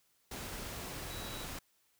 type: tone in noise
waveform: sine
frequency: 3900 Hz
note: B7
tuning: 23 cents flat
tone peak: -49 dBFS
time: 1.1-1.44 s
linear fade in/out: 5 ms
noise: pink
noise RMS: -43 dBFS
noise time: 0.31-1.59 s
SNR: -9 dB
effects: white hiss -73 dBFS RMS until 1.99 s